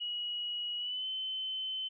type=tone with pitch glide; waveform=sine; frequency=2910 to 3060 Hz; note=F#7 to G7; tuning=-29 to -42 cents; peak=-34 dBFS; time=0-1.89 s; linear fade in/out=20 ms; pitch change=+87 cents; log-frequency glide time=0.78-1.06 s; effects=none